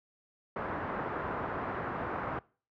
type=low-pass noise; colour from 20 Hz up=white; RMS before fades=-36 dBFS; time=0.56-2.39 s; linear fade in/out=2 ms; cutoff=1400 Hz; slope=24 dB/octave; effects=noise-tail reverb RT60 0.4 s tail -23 dB re dry + high-pass 60 Hz 12 dB/octave